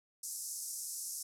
white band-pass noise, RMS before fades -42 dBFS, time 0.23-1.23 s, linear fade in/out 5 ms, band 5300 to 12000 Hz, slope 48 dB/octave, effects none

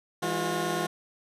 15% pulse tone cluster, 164.6 / 203.7 / 358 Hz, E3 / G#3 / F4, -2 / -33 / +43 cents, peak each -26 / -29 / -23 dBFS, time 0.22-0.87 s, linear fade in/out 10 ms, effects resampled to 32000 Hz

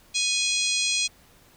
harmonic tone with a mistuned harmonic, 830.6 Hz, G#5, in tune, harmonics 3 / 4 / 5 / 6 / 7 / 8 / 9 / 10, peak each -28 / -29 / -28 / -33 / -32 / -31 / -37 / -33 dBFS, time 0.14-1.08 s, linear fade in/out 20 ms, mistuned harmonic 10, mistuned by +30 cents, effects pink hiss -56 dBFS RMS until 1.56 s

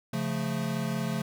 square chord, Db augmented, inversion none, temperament equal, 138.59 / 174.61 / 220 Hz, Db3 / F3 / A3, 0 / 0 / 0 cents, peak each -34 / -34 / -33 dBFS, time 0.13-1.22 s, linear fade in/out 5 ms, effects none

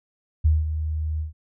sine tone with ADSR envelope, 77.78 Hz, D#2, in tune, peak -13 dBFS, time 0.44-1.33 s, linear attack 16 ms, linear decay 190 ms, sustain -10 dB, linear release 130 ms, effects none

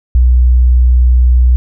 sine tone, 61.74 Hz, B1, in tune, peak -4 dBFS, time 0.15-1.56 s, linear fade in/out 0 ms, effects none

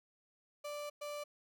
35% pulse tone bursts at uneven times, 587.3 Hz, D5, in tune, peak -39 dBFS, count 2, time 0.64-0.9 / 1.01-1.24 s, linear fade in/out 10 ms, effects none

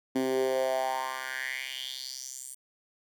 10% pulse tone with high-pass filter sweep, 130.81 Hz, C3, in tune, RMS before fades -32 dBFS, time 0.15-2.55 s, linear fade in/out 10 ms, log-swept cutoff 270 to 9100 Hz, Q 4.5, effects none

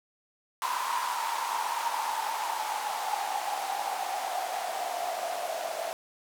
blue noise with band-pass filter sweep, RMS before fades -32 dBFS, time 0.62-5.93 s, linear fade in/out 0 ms, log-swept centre 1000 to 660 Hz, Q 9.6, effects none

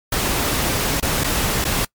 pink noise with dropouts, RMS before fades -20 dBFS, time 0.12-1.85 s, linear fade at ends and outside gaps 5 ms, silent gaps 1.001-1.025 / 1.238-1.242 / 1.643-1.65 s, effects noise-tail reverb RT60 0.1 s tail -24 dB re dry + MP3 96 kbps

